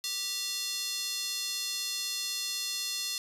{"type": "tone with high-pass filter", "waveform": "square", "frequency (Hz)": 392, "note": "G4", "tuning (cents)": 0, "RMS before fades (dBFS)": -34, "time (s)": [0.04, 3.18], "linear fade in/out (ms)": 0, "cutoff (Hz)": 4300, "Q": 2.2, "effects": ["resampled to 32000 Hz", "9-bit"]}